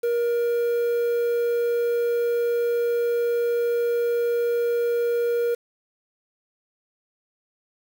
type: tone with quantisation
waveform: triangle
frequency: 473.3 Hz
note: A#4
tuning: 26 cents sharp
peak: -18 dBFS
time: 0.03-5.55 s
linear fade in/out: 10 ms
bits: 7
effects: none